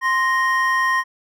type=tone pair together; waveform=triangle; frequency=1046.5 / 1864.7 Hz; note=C6 / A#6; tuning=0 / 0 cents; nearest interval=minor seventh; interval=1000 cents; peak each=-17 dBFS; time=0.01-1.04 s; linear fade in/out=50 ms; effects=none